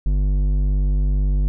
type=tone with low-pass filter; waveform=square; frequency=48.95 Hz; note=G1; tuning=2 cents flat; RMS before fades=-18 dBFS; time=0.06-1.48 s; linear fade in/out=0 ms; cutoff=190 Hz; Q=0.58; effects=none